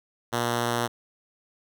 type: tone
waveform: 5% pulse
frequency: 119 Hz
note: A#2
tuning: 36 cents sharp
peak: -13 dBFS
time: 0.32-0.88 s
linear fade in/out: 20 ms
effects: none